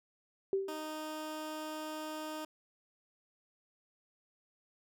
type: tone with exponential decay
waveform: sine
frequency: 388.7 Hz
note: G4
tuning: 15 cents flat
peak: -26 dBFS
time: 0.53-0.95 s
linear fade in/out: 1 ms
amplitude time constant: 90 ms
type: tone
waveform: 15% pulse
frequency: 309.6 Hz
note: D#4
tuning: 9 cents flat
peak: -33 dBFS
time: 0.68-2.45 s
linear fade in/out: 5 ms
effects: none